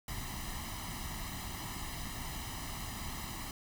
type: noise with comb filter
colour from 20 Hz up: pink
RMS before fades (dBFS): -41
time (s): 0.08-3.51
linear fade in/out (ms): 2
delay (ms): 1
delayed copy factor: +0.75
effects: none